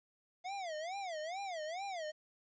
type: tone with vibrato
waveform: square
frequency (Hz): 699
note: F5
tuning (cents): +1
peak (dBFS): -40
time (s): 0.44-2.12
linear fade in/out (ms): 20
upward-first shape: sine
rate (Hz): 2.3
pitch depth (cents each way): 240
effects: resampled to 16000 Hz + 12-bit